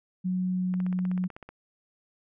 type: tone with pitch glide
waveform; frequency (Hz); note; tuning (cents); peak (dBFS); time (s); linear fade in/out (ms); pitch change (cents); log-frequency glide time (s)
sine; 183.6 to 182.54; F#3 to F#3; -13 to -23; -25; 0.24-1.28; 20; -10; 0.51-0.82
type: click train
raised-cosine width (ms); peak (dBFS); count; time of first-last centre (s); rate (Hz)
0.5; -28; 13; 0.74-1.49; 16
effects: none